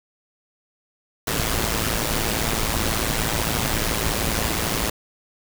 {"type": "noise with amplitude modulation", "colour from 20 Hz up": "pink", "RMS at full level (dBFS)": -20, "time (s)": [1.27, 4.9], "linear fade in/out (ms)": 5, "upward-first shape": "sine", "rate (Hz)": 111, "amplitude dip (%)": 70, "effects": []}